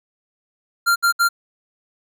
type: tone bursts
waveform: square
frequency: 1388 Hz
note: F6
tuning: 11 cents flat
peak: -14 dBFS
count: 3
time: 0.86-1.29 s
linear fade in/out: 20 ms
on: 100 ms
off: 65 ms
effects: none